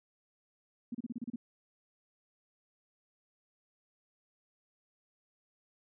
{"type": "tone bursts", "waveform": "sine", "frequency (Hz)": 237.7, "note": "A#3", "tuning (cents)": 34, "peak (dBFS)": -35, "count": 8, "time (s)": [0.92, 1.36], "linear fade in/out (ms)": 5, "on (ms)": 27, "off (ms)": 32, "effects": []}